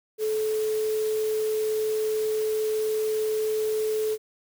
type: tone in noise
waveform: sine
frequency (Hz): 433.2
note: A4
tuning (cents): -27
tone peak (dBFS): -23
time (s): 0.18-4.18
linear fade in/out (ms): 50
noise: white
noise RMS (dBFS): -40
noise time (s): 0.18-4.18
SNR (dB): +14
effects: none